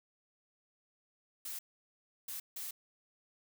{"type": "noise bursts at uneven times", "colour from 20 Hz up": "blue", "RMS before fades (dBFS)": -42, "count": 3, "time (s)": [[1.45, 1.59], [2.28, 2.4], [2.56, 2.71]], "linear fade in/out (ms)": 5, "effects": []}